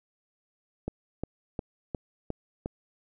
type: click train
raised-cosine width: 2 ms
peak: -18 dBFS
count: 6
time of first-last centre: 0.88-2.659 s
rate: 2.81 Hz
effects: none